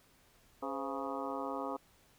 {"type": "harmonic tone with a mistuned harmonic", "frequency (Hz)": 138, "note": "C#3", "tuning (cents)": -7, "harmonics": [2, 3, 4, 5, 6, 7, 8, 9], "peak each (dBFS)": [-42, -45, -42, -45, -45, -45, -45, -45], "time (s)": [0.62, 1.77], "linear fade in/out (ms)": 10, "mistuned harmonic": 4, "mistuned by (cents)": -100, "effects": ["pink hiss -66 dBFS RMS until 2.18 s"]}